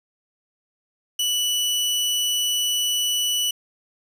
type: tone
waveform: sawtooth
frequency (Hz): 2960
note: F#7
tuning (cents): 0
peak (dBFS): -17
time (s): 1.19-3.51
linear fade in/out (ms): 5
effects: resampled to 32000 Hz + 8-bit